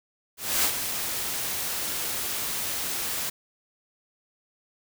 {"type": "noise with ADSR envelope", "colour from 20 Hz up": "white", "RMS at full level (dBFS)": -22, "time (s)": [0.37, 3.3], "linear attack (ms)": 270, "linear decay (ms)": 74, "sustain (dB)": -8, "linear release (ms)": 8, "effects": []}